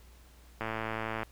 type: click train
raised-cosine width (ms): 0.5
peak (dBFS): -19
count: 70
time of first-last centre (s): 0.61-1.232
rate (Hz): 111
effects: added 60 Hz sine -54 dBFS peak until 1.31 s + pink hiss -61 dBFS RMS until 1.31 s